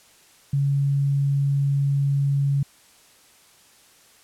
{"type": "tone", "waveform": "sine", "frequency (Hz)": 140, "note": "C#3", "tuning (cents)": 18, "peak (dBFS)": -18, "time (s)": [0.53, 2.63], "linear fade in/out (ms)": 5, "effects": ["white hiss -54 dBFS RMS until 4.23 s", "low-pass 11000 Hz 12 dB/octave"]}